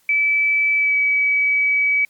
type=tone with pitch glide; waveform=sine; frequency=2306 to 2281 Hz; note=D7 to C#7; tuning=-32 to +49 cents; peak=-14 dBFS; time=0.09-2.05 s; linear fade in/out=2 ms; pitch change=-19 cents; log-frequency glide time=0.76-0.97 s; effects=white hiss -59 dBFS RMS until 2.09 s + MP3 96 kbps